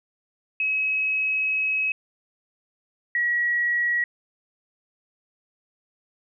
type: tone pair in turn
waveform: sine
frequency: 2559 / 1917.1 Hz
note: D#7 / A#6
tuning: +48 / +48 cents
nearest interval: perfect fourth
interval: 500 cents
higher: first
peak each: -21 / -20 dBFS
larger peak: second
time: 0.6-1.92 / 3.15-4.04 s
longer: first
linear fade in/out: 2 ms
effects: none